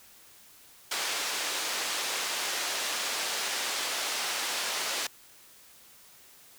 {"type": "band-pass noise", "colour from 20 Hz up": "white", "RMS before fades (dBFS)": -32, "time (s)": [0.91, 5.07], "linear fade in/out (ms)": 5, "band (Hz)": [430, 6000], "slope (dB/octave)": 12, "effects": ["white hiss -55 dBFS RMS until 6.58 s"]}